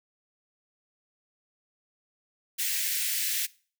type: high-pass noise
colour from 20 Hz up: white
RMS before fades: -29 dBFS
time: 2.58-3.47 s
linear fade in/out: 20 ms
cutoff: 1700 Hz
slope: 48 dB/octave
effects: noise-tail reverb RT60 0.4 s tail -21 dB re dry